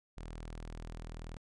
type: tone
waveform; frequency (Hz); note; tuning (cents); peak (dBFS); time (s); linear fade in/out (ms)
sawtooth; 40.51; E1; -29; -39; 0.17-1.37; 0
effects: resampled to 22050 Hz